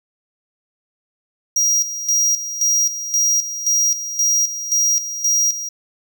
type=tone with tremolo; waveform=square; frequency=5720 Hz; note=F8; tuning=41 cents sharp; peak=-14 dBFS; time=1.56-5.69 s; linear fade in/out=5 ms; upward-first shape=square; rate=1.9 Hz; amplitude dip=70%; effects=none